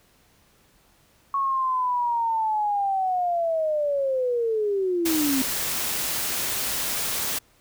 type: linear sweep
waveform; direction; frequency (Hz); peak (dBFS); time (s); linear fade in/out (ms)
sine; down; 1108.7 to 257.7; -21; 1.34-5.42; 2
type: noise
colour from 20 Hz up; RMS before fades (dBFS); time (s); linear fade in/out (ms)
white; -27; 5.05-7.39; 10
effects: pink hiss -60 dBFS RMS until 7.6 s